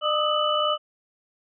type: tone cluster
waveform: sine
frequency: 603 / 1219 / 1281 / 2980 Hz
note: D5 / D#6 / E6 / F#7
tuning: +46 / -36 / -50 / +12 cents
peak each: -25 / -26 / -27 / -26 dBFS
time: 0.01-0.78 s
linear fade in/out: 50 ms
effects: none